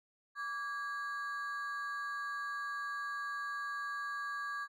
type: ring-modulated tone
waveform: triangle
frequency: 1400 Hz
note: F6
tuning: 4 cents sharp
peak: -32 dBFS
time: 0.35-4.68 s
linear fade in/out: 50 ms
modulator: 243 Hz
effects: none